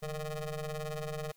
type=ring-modulated tone; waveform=25% pulse; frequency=155.56 Hz; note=D#3; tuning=in tune; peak=-29 dBFS; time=0.02-1.32 s; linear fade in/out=10 ms; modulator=302 Hz; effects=white hiss -68 dBFS RMS until 1.36 s